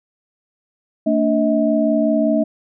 sine tone cluster, 225.8 / 291.1 / 637 Hz, A3 / D4 / D#5, +45 / -15 / +41 cents, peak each -18 dBFS, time 1.06-2.44 s, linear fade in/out 10 ms, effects none

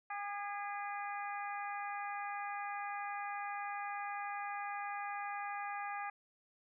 harmonic tone with a mistuned harmonic, 405.6 Hz, G#4, 41 cents flat, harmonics 2 / 3 / 4 / 5 / 6, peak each -41 / -45 / -47 / -49 / -51 dBFS, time 0.1-6.1 s, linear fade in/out 5 ms, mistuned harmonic 4, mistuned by +31 cents, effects none

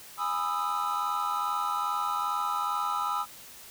triangle chord, E major seventh, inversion first, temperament just, 824.1 / 988.9 / 1236.1 / 1318.5 Hz, G#5 / B5 / D#6 / E6, -14 / +2 / -12 / 0 cents, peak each -33 / -32 / -30 / -30 dBFS, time 0.17-3.26 s, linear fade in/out 50 ms, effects white hiss -48 dBFS RMS until 3.7 s

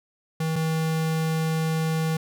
square tone pair in turn, 160.1 / 160.1 Hz, D#3 / D#3, +50 / +50 cents, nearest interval unison, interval 0 cents, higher neither, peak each -24 / -23 dBFS, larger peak second, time 0.4-0.56 / 0.56-2.17 s, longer second, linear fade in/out 5 ms, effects none

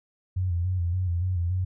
sine tone with vibrato, 89.2 Hz, F2, 37 cents sharp, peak -23 dBFS, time 0.36-1.65 s, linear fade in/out 10 ms, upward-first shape square, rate 3.5 Hz, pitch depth 59 cents each way, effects none

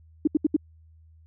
sine tone bursts, 303.3 Hz, D#4, 44 cents flat, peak -16 dBFS, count 4, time 0.25-0.565 s, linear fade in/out 5 ms, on 24 ms, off 73 ms, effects added 80 Hz sine -51 dBFS peak until 1.26 s

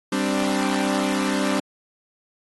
sawtooth chord, G suspended fourth, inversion none, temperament equal with one note detuned, 196 / 261.6 / 294.9 Hz, G3 / C4 / D4, 0 / 0 / +7 cents, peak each -21 dBFS, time 0.12-1.6 s, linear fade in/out 5 ms, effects AAC 32 kbps

